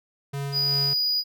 square tone with tremolo, 140 Hz, C#3, 18 cents sharp, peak -28 dBFS, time 0.33-0.94 s, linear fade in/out 10 ms, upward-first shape sine, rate 2.7 Hz, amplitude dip 35%
triangle tone, 4916 Hz, D#8, 22 cents flat, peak -20 dBFS, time 0.52-1.24 s, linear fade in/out 50 ms
effects none

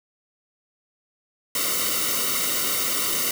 white noise with comb filter, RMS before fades -24 dBFS, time 1.55-3.31 s, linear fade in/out 2 ms, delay 1.2 ms, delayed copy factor -1, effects none

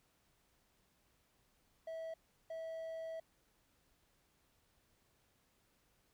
triangle tone bursts at uneven times, 650 Hz, E5, 24 cents flat, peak -40 dBFS, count 2, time 1.87-2.14 / 2.5-3.2 s, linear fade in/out 5 ms, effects pink hiss -75 dBFS RMS until 6.13 s

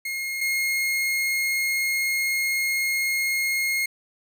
40% pulse tone pair in turn, 2148 / 2148 Hz, C7 / C7, +45 / +45 cents, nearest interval unison, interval 0 cents, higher neither, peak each -26 / -21 dBFS, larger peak second, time 0.05-0.41 / 0.41-3.86 s, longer second, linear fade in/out 5 ms, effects none

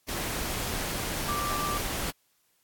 sine tone in noise, 1174.7 Hz, D6, in tune, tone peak -30 dBFS, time 1.28-1.78 s, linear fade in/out 10 ms, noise pink, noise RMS -32 dBFS, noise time 0.08-2.11 s, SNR -1 dB, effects white hiss -70 dBFS RMS until 2.63 s + AAC 64 kbps

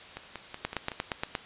two click trains, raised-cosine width 0.3 ms, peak -21 / -13 dBFS, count 5 / 7, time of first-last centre 0.17-0.918 / 0.65-1.352 s, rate 5.35 / 8.55 Hz, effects white hiss -47 dBFS RMS until 1.45 s + resampled to 8000 Hz

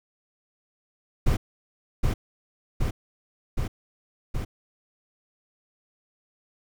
brown noise with echo, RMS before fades -20 dBFS, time 1.26-1.37 s, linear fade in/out 10 ms, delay 770 ms, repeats 4, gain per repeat -2 dB, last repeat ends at 4.45 s, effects none

